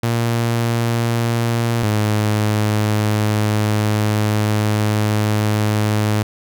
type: tone pair in turn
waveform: sawtooth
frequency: 116.6 / 106.27 Hz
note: A#2 / G#2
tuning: +1 / +40 cents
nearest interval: major second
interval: 161 cents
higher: first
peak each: -12 / -11 dBFS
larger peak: second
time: 0.03-1.83 / 1.83-6.23 s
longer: second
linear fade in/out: 5 ms
effects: none